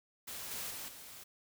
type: noise with level steps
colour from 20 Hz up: white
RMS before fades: -44 / -41 / -44 / -51 dBFS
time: 0.27-1.24 s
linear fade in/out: 10 ms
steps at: 0.51 / 0.7 / 0.88 s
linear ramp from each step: 5 ms
effects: none